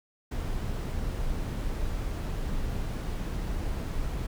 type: noise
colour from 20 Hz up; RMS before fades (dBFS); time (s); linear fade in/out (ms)
brown; -31; 0.31-4.27; 10
effects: none